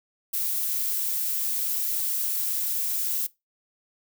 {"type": "noise", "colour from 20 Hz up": "violet", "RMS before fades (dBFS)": -27, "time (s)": [0.33, 3.27], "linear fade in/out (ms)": 10, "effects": ["noise-tail reverb RT60 0.2 s tail -20 dB re dry"]}